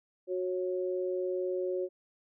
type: tone pair together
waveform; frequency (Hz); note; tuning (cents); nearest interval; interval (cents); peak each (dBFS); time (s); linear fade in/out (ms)
sine; 366.9 / 549; F#4 / C#5; -15 / -17; perfect fifth; 698; -31 / -35; 0.27-1.89; 50
effects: none